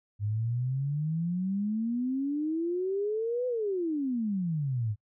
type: exponential two-way sweep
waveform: sine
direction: up then down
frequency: 100.9 to 507 to 100.9 Hz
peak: -27 dBFS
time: 0.19-4.96 s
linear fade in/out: 50 ms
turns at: 3.47 s
effects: noise-tail reverb RT60 0.1 s tail -25 dB re dry